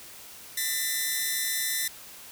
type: tone pair together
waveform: 5% pulse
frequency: 1792.1 / 2007 Hz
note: A6 / B6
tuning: +31 / +27 cents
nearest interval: major second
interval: 196 cents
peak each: -19 dBFS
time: 0.57-1.88 s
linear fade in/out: 5 ms
effects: white hiss -46 dBFS RMS until 2.31 s